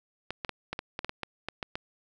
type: clicks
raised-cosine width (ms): 0.3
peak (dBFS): -17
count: 12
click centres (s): 0.306 / 0.448 / 0.493 / 0.73 / 0.791 / 0.991 / 1.046 / 1.094 / 1.233 / 1.486 / 1.628 / 1.755
effects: none